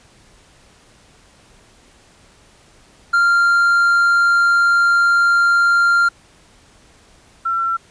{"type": "tone pair in turn", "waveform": ["triangle", "sine"], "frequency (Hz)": [1391, 1353], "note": ["F6", "E6"], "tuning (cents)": [-7, 45], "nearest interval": "unison", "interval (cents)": 48, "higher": "first", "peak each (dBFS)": [-9, -16], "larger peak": "first", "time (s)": [[3.13, 6.09], [7.45, 7.77]], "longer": "first", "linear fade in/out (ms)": 10, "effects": ["pink hiss -50 dBFS RMS until 7.9 s", "resampled to 22050 Hz"]}